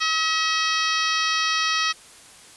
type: harmonic tone with a mistuned harmonic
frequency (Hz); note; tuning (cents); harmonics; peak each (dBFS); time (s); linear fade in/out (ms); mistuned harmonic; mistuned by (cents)
640; D#5; +49; 2 / 3 / 4 / 5 / 6 / 7 / 8 / 9; -25 / -27 / -28 / -29 / -30 / -30 / -31 / -32; 0-1.93; 20; 8; +22
effects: white hiss -47 dBFS RMS until 2.56 s + resampled to 24000 Hz